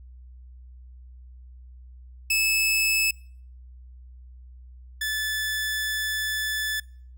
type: tone pair in turn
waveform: sawtooth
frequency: 2606 / 1739.3 Hz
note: E7 / A6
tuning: -20 / -20 cents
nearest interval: perfect fifth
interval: 700 cents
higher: first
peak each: -17 / -22 dBFS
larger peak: first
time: 2.3-3.11 / 5.01-6.8 s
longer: second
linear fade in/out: 5 ms
effects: noise-tail reverb RT60 0.5 s tail -24 dB re dry + added 62 Hz sine -43 dBFS peak until 7.17 s

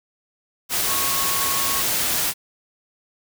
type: tone in noise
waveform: sine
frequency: 1100 Hz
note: C#6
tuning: 14 cents flat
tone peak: -28 dBFS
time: 0.85-1.84 s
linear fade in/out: 50 ms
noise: white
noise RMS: -22 dBFS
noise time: 0.69-2.34 s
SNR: -9 dB
effects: none

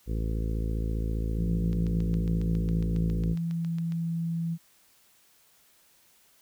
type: harmonic tone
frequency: 55 Hz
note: A1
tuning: in tune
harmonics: 1 / 2 / 3 / 4 / 5 / 6 / 7 / 8 / 9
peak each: -28 / -34 / -38 / -40 / -42 / -44 / -45 / -46 / -47 dBFS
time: 0.06-3.36 s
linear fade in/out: 50 ms
type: tone with pitch glide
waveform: sine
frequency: 172.1 to 166.62 Hz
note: F3 to E3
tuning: -25 to +19 cents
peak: -27 dBFS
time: 1.37-4.58 s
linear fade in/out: 50 ms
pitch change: -56 cents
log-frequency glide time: 1.62-3.74 s
type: click train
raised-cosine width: 0.2 ms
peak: -30 dBFS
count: 17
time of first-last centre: 1.73-3.922 s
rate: 7.3 Hz
effects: white hiss -62 dBFS RMS until 6.41 s

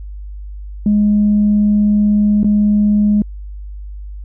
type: tone with dropouts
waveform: sine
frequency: 208.1 Hz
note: G#3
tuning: 4 cents sharp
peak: -8 dBFS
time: 0.86-3.22 s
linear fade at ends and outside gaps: 2 ms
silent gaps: 2.432-2.444 s
effects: tanh soft clip ceiling -5 dBFS + added 50 Hz sine -26 dBFS peak until 4.24 s

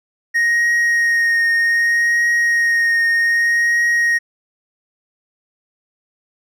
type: tone with vibrato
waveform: triangle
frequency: 1867 Hz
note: A#6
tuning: 2 cents sharp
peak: -11 dBFS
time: 0.34-4.19 s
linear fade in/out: 20 ms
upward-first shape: triangle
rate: 0.64 Hz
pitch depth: 18 cents each way
effects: none

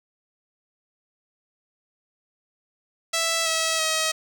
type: tone with pitch steps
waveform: 5% pulse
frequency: 659.3 / 647.6 / 636.1 Hz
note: E5 / E5 / D#5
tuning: 0 / -31 / +38 cents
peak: -10 dBFS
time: 3.13-4.12 s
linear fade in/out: 10 ms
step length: 330 ms
effects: none

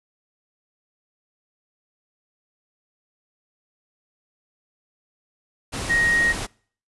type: tone in noise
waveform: sine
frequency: 1876 Hz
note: A#6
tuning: 11 cents sharp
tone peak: -17 dBFS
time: 5.89-6.33 s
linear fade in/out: 20 ms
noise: pink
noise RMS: -29 dBFS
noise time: 5.72-6.47 s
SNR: +9 dB
effects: noise-tail reverb RT60 0.5 s tail -25 dB re dry + resampled to 24000 Hz

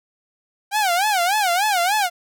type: tone with vibrato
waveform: sawtooth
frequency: 770 Hz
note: G5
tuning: 31 cents flat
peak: -13 dBFS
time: 0.71-2.1 s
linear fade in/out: 50 ms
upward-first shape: sine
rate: 3.4 Hz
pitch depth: 200 cents each way
effects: none

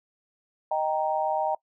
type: chord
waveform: sine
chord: Eb major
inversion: none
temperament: equal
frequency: 622.3 / 784 / 932.3 Hz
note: Eb5 / G5 / Bb5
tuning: 0 / 0 / 0 cents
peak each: -28 / -27 / -29 dBFS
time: 0.71-1.55 s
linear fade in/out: 5 ms
effects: noise-tail reverb RT60 0.1 s tail -22 dB re dry

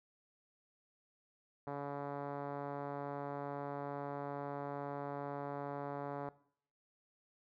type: tone with low-pass filter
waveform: 5% pulse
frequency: 142.3 Hz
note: C#3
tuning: 46 cents sharp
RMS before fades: -42 dBFS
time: 1.67-6.29 s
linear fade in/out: 2 ms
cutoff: 810 Hz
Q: 0.97
effects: noise-tail reverb RT60 0.6 s tail -19 dB re dry

